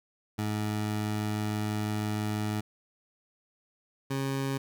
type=tone pair in turn; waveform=20% pulse; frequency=106.1 / 136 Hz; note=G#2 / C#3; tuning=+38 / -33 cents; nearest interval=major third; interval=429 cents; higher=second; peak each=-24 dBFS; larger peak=neither; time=0.38-2.61 / 4.1-4.58 s; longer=first; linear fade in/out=10 ms; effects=none